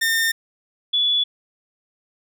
sawtooth / sine tone pair in turn, 1816 / 3428 Hz, A#6 / A7, -46 / -46 cents, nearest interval major seventh, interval 1100 cents, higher second, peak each -14 / -16 dBFS, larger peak first, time 0.01-0.32 / 0.93-1.24 s, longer neither, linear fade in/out 10 ms, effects none

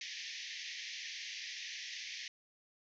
pink band-pass noise, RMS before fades -45 dBFS, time 0.01-2.28 s, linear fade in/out 2 ms, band 1800 to 6300 Hz, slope 96 dB/octave, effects none

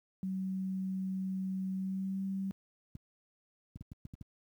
sine tone with pitch glide, 189.3 to 193.17 Hz, F#3 to G3, +40 to -25 cents, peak -33 dBFS, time 0.23-2.51 s, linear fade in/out 0 ms, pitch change +35 cents, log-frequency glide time 1.74-2.25 s
clicks, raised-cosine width 5 ms, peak -32 dBFS, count 7, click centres 2.953 / 3.759 / 3.81 / 3.918 / 4.053 / 4.138 / 4.212 s
effects high-pass 60 Hz 12 dB/octave + 11-bit

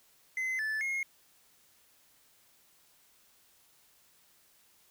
triangle tone with pitch steps, 2049 / 1746 / 2151 Hz, C7 / A6 / C7, -37 / -14 / +47 cents, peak -29 dBFS, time 0.37-1.03 s, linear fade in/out 2 ms, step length 220 ms, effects white hiss -65 dBFS RMS until 4.9 s

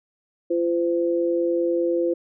sine tone pair together, 342.4 / 512.3 Hz, F4 / C5, -34 / -37 cents, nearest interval perfect fifth, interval 697 cents, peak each -21 / -23 dBFS, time 0.5-2.14 s, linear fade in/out 10 ms, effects none

